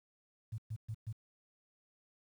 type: tone bursts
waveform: sine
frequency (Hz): 110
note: A2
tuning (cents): 0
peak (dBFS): -37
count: 4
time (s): 0.52-1.128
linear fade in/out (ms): 10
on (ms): 62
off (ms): 120
effects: 11-bit